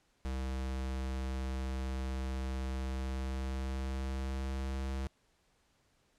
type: tone with pitch glide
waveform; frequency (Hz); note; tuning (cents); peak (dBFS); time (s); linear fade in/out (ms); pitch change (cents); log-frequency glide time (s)
square; 65.41 to 66.63; C2 to C2; 0 to +32; -35; 0.25-5.07; 0; +32; 2.85-4.86
effects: pink hiss -72 dBFS RMS until 6.18 s + low-pass 9000 Hz 12 dB/octave